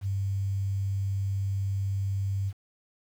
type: tone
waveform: sine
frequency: 98 Hz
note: G2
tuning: in tune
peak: -26 dBFS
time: 0.01-2.53 s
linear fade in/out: 50 ms
effects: 9-bit